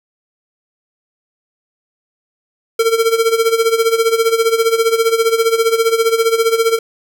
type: tone with tremolo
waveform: square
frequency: 454.4 Hz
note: A#4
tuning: 44 cents flat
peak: -9 dBFS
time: 2.79-6.79 s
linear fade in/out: 5 ms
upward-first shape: sine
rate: 15 Hz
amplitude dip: 75%
effects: none